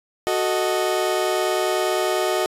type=chord; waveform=30% pulse; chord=D# diminished; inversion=first; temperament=equal; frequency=370 / 440 / 622.3 Hz; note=F#4 / A4 / D#5; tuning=0 / 0 / 0 cents; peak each=-20 / -24 / -21 dBFS; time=0.27-2.46 s; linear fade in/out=0 ms; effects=resampled to 32000 Hz